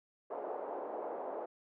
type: band-pass noise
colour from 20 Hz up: white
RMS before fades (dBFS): -41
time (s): 0.3-1.46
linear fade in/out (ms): 10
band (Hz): 380 to 760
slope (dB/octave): 24
effects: none